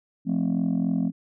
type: chord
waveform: sine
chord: F major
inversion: none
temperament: just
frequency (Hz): 174.61 / 218.3 / 261.9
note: F3 / A3 / C4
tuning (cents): 0 / -13 / +2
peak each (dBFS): -24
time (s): 0.25-1.12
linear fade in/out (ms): 50
effects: tanh soft clip ceiling -17 dBFS